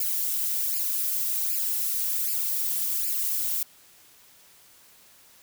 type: noise with flanger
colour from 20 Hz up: violet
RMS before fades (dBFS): -27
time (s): 0-3.63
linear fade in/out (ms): 2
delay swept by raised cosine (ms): 0.41 to 3.41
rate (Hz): 1.3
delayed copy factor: +0.95
effects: white hiss -55 dBFS RMS until 5.42 s